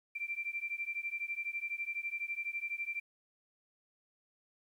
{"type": "beating tone pair", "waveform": "sine", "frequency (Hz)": [2349, 2361], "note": ["D7", "D7"], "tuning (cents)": [0, 9], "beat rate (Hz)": 12, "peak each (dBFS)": [-39, -39], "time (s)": [0.15, 3], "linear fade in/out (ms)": 10, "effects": ["11-bit"]}